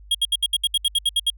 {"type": "tone bursts", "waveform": "square", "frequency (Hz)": 3270, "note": "G#7", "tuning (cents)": -28, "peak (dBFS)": -17, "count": 12, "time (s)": [0.11, 1.302], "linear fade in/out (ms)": 5, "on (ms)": 37, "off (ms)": 68, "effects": ["added 50 Hz sine -42 dBFS peak until 1.37 s"]}